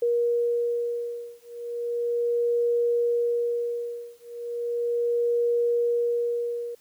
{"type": "beating tone pair", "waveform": "sine", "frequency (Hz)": [474.7, 475.06], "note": ["A#4", "A#4"], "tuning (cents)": [31, 33], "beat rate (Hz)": 0.36, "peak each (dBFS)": -26, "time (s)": [0.02, 6.75], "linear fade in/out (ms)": 5, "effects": ["white hiss -61 dBFS RMS until 6.8 s"]}